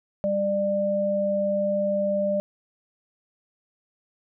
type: tone pair together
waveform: sine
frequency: 199 / 595.7 Hz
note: G3 / D5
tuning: +26 / +24 cents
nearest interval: octave + perfect fifth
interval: 1898 cents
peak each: -28 / -22 dBFS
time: 0.24-2.4 s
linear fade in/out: 0 ms
effects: none